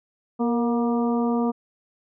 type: harmonic tone with a mistuned harmonic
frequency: 237.9 Hz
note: A#3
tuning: 35 cents sharp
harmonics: 1 / 2 / 3 / 4 / 5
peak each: -21 / -27 / -31 / -33 / -35 dBFS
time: 0.39-1.52 s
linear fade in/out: 20 ms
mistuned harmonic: 2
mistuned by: -36 cents
effects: none